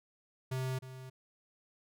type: tone with echo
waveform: square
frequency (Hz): 130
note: C3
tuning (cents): -11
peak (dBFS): -34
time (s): 0.51-0.79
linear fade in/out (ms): 10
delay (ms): 310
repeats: 1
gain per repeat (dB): -12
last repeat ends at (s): 1.1
effects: none